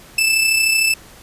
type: tone with amplitude modulation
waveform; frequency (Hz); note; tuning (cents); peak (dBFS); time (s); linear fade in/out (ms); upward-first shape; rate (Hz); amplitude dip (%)
sawtooth; 2637; E7; 0; -8; 0.18-0.94; 5; sine; 33.2; 45
effects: pink hiss -43 dBFS RMS until 1.22 s + resampled to 32000 Hz